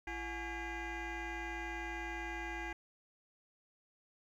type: tone with frequency modulation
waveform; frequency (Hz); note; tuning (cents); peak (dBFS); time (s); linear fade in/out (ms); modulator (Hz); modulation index
sine; 840; G#5; +19; -36; 0.07-2.73; 5; 393; 3.8
effects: tanh soft clip ceiling -38 dBFS + 12-bit